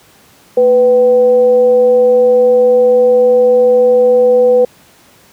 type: tone with frequency modulation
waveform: sine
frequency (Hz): 496.9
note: B4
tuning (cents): +11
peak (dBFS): -5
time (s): 0.57-4.65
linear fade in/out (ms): 5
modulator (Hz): 271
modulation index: 0.26
effects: pink hiss -45 dBFS RMS until 5.32 s + high-pass 100 Hz 12 dB/octave